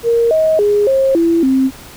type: tone with pitch steps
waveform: sine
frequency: 466 / 633 / 412.7 / 536 / 334.2 / 264.3 Hz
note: A#4 / D#5 / G#4 / C5 / E4 / C4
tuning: -1 / +30 / -11 / +42 / +24 / +18 cents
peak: -9 dBFS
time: 0.03-1.71 s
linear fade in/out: 50 ms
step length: 280 ms
effects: pink hiss -36 dBFS RMS until 1.96 s